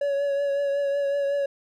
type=tone with vibrato; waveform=triangle; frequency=563 Hz; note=C#5; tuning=27 cents sharp; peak=-20 dBFS; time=0.01-1.46 s; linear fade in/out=5 ms; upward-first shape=triangle; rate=5.4 Hz; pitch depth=30 cents each way; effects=none